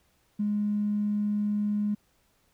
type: tone with tanh clipping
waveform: triangle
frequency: 207.7 Hz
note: G#3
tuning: in tune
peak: -24 dBFS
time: 0.39-1.95 s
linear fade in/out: 10 ms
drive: 2 dB
effects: pink hiss -68 dBFS RMS until 2.53 s